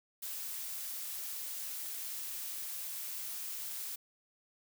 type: noise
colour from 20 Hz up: blue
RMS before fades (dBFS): -41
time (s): 0.22-3.96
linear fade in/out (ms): 10
effects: none